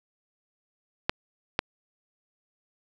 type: clicks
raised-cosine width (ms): 0.3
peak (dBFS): -6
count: 2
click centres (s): 1.095 / 1.591
effects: none